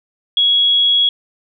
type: tone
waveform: sine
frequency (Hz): 3333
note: G#7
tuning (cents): +5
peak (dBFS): -10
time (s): 0.37-1.09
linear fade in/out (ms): 2
effects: none